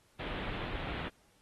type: low-pass noise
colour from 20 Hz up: pink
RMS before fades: -39 dBFS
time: 0.19-1.09 s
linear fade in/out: 10 ms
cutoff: 3600 Hz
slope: 48 dB/octave
effects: pink hiss -68 dBFS RMS until 1.41 s + AAC 32 kbps